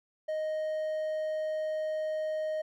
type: tone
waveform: triangle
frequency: 622.3 Hz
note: D#5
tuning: in tune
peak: -28 dBFS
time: 0.28-2.62 s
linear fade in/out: 10 ms
effects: none